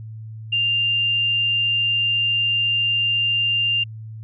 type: tone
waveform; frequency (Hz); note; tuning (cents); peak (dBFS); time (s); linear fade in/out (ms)
sine; 2794; F7; 0; -17; 0.52-3.84; 10
effects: added 110 Hz sine -32 dBFS peak until 4.23 s